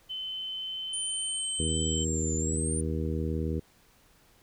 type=tone with pitch glide; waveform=sine; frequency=3053 to 3088 Hz; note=G7 to G7; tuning=-46 to -27 cents; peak=-33 dBFS; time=0.09-2.05 s; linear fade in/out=20 ms; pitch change=+19 cents; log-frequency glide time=0.22-1.84 s
type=exponential two-way sweep; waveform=sine; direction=down then up; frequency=9320 to 7090 to 9320 Hz; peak=-32 dBFS; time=0.93-2.81 s; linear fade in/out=5 ms; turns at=2.36 s
type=harmonic tone; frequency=79.4 Hz; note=D#2; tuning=36 cents sharp; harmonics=1 / 2 / 3 / 4 / 5 / 6; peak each=-31 / -34 / -36 / -37 / -38 / -39 dBFS; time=1.59-3.6 s; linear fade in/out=10 ms
effects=pink hiss -62 dBFS RMS until 4.42 s